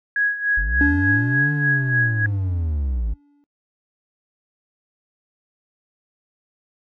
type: tone with tremolo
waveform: sine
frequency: 1661.2 Hz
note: G#6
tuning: in tune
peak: -15 dBFS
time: 0.16-2.26 s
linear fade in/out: 2 ms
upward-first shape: sine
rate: 3.4 Hz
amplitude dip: 75%
type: linear two-way sweep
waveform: triangle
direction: up then down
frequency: 41.2 to 150.2 to 51.2 Hz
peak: -18 dBFS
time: 0.57-3.14 s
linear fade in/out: 10 ms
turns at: 1.52 s
type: tone with exponential decay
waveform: triangle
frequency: 287.7 Hz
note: D4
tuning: 36 cents flat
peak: -14 dBFS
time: 0.81-3.44 s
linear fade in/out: 0 ms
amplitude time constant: 570 ms
effects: noise-tail reverb RT60 0.1 s tail -22 dB re dry